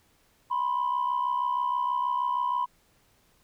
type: tone pair together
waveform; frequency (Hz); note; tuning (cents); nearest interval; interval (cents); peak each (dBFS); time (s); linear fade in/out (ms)
sine; 981.7 / 1048; B5 / C6; -11 / +2; minor second; 113; -25 / -28; 0.5-2.66; 20
effects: tanh soft clip ceiling -20 dBFS + pink hiss -65 dBFS RMS until 3.43 s